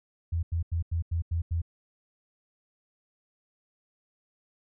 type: tone bursts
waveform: sine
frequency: 83.8 Hz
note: E2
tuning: 29 cents sharp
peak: -25 dBFS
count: 7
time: 0.32-1.618 s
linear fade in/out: 10 ms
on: 110 ms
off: 88 ms
effects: none